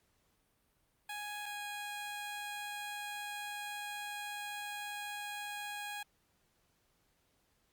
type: tone pair in turn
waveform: 15% pulse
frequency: 830.6 / 825.3 Hz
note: G#5 / G#5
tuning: 0 / -11 cents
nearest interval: unison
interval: 11 cents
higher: first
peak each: -34 / -34 dBFS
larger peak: neither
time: 1.09-1.46 / 1.46-6.03 s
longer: second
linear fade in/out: 5 ms
effects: pink hiss -75 dBFS RMS until 7.72 s + Opus 48 kbps